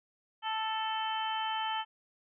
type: harmonic tone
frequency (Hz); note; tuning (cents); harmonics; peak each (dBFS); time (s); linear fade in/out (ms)
440; A4; 0; 2 / 3 / 4 / 5 / 6 / 7; -33 / -40 / -42 / -49 / -45 / -38; 0.42-1.85; 50
effects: none